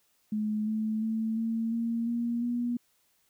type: tone with pitch steps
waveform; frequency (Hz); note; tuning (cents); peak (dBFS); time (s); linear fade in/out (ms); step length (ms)
sine; 213.2 / 217.6 / 222 / 226.5 / 231.2 / 235.9 / 240.7; G#3 / A3 / A3 / A#3 / A#3 / A#3 / B3; +46 / -19 / +16 / -50 / -14 / +21 / -44; -27; 0.32-2.77; 5; 350
effects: white hiss -70 dBFS RMS until 3.29 s